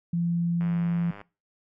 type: tone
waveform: sine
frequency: 170.9 Hz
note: F3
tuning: 37 cents flat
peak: -23 dBFS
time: 0.13-1.11 s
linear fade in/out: 5 ms
type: click train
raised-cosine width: 0.5 ms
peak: -28 dBFS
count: 62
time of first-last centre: 0.61-1.214 s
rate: 101 Hz
effects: noise-tail reverb RT60 0.3 s tail -21 dB re dry